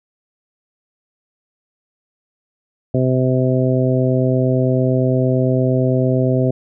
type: harmonic tone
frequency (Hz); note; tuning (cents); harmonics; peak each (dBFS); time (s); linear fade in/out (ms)
128.8; C3; -27; 1 / 2 / 3 / 4 / 5; -16 / -19 / -21 / -22 / -23; 2.94-6.51; 5
effects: none